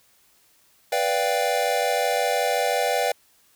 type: chord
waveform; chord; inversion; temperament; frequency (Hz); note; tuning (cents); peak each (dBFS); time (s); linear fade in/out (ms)
square; G dominant seventh; first; equal; 493.9 / 587.3 / 698.5 / 784; B4 / D5 / F5 / G5; 0 / 0 / 0 / 0; -27; 0.92-3.12; 5
effects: white hiss -60 dBFS RMS until 3.55 s